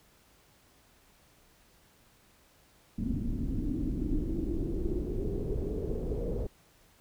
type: noise with low-pass filter sweep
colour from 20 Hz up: brown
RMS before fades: -32 dBFS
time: 2.98-6.47 s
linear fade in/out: 5 ms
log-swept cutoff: 240 to 490 Hz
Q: 5.9
effects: pink hiss -63 dBFS RMS until 7 s